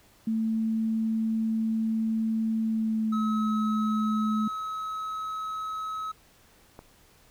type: tone with pitch glide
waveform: sine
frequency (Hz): 222.4 to 216.4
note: A3 to A3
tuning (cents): +19 to -29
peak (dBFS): -24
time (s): 0.27-4.48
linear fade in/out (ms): 5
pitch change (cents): -48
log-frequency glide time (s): 2.63-3.54
type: tone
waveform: triangle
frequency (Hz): 1284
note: E6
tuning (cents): -46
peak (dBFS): -29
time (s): 3.12-6.12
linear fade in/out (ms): 10
type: click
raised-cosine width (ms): 1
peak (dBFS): -29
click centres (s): 6.791
effects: pink hiss -59 dBFS RMS until 7.3 s